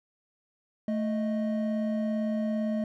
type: tone pair together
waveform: triangle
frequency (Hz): 220 / 622.3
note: A3 / D#5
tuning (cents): 0 / 0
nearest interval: octave + tritone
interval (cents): 1800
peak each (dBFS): -25 / -32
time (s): 0.88-2.84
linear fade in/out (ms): 2
effects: none